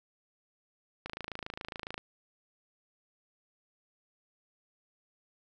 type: click train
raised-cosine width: 0.3 ms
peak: -22 dBFS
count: 26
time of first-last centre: 1.06-1.979 s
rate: 27.2 Hz
effects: none